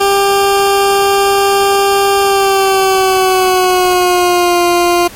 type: tone with pitch glide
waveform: 20% pulse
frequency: 396.7 to 349.4 Hz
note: G4 to F4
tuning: +21 to +1 cents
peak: -3 dBFS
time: 0-5.08 s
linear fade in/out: 10 ms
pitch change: -220 cents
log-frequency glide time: 2.21-4.62 s
effects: pink hiss -33 dBFS RMS until 5.15 s + MP3 64 kbps